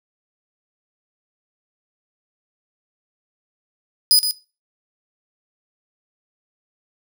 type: tone with echo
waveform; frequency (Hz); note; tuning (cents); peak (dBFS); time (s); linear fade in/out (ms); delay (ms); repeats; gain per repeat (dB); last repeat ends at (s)
sawtooth; 4978; D#8; 0; -7; 4.11-4.19; 0; 120; 1; -8; 4.31
effects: noise-tail reverb RT60 0.3 s tail -18 dB re dry